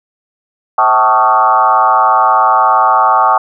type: tone with frequency modulation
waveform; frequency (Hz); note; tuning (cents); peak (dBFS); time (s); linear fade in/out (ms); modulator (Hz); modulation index
sine; 1000; B5; +21; -6; 0.78-3.38; 5; 117; 2.5
effects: none